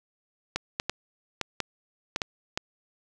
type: clicks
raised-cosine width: 0.2 ms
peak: -10 dBFS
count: 8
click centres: 0.56 / 0.799 / 0.896 / 1.413 / 1.603 / 2.161 / 2.218 / 2.575 s
effects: none